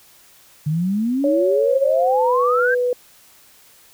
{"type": "exponential sweep", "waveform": "sine", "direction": "up", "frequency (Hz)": [146.4, 1625], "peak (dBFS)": -17, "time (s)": [0.66, 2.75], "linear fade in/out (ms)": 10}
{"type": "tone with pitch glide", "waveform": "sine", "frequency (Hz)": [560, 493.2], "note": ["C#5", "B4"], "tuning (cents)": [18, -2], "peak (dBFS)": -16, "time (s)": [1.24, 2.93], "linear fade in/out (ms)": 2, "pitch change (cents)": -220, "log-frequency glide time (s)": [1.6, 2.38]}
{"effects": ["white hiss -50 dBFS RMS until 3.93 s"]}